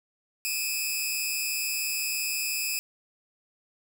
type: tone pair together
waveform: 10% pulse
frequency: 2459 / 2605 Hz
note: D#7 / E7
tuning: -21 / -21 cents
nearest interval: minor second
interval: 100 cents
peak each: -21 / -22 dBFS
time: 0.45-2.79 s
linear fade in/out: 0 ms
effects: 8-bit